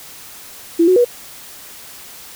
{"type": "tone with pitch steps", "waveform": "sine", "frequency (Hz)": [335.9, 368.6, 485], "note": ["E4", "F#4", "B4"], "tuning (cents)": [33, -7, -31], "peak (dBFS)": -8, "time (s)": [0.79, 1.048], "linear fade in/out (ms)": 10, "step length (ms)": 86, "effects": ["white hiss -37 dBFS RMS until 2.35 s"]}